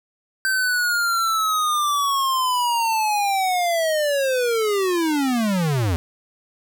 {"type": "linear sweep", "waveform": "square", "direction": "down", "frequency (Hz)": [1557, 79], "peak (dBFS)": -19, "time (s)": [0.45, 5.96], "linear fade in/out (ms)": 0, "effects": []}